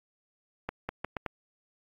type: accelerating click train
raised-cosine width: 0.5 ms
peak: -17 dBFS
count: 5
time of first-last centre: 0.69-1.263 s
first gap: 200 ms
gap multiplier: 0.78
effects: AAC 32 kbps